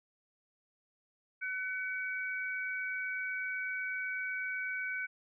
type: tone pair together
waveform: sine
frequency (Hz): 1510 / 2262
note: F#6 / C#7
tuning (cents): +35 / +34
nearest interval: perfect fifth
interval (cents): 699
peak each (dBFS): -36 / -38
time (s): 1.41-5.07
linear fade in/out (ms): 20
effects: none